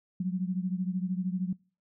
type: beating tone pair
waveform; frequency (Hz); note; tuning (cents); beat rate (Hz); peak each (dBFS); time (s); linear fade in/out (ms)
sine; 180.9 / 193.9; F#3 / G3; -39 / -19; 13; -29 / -34; 0.2-1.53; 5
effects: noise-tail reverb RT60 0.4 s tail -25 dB re dry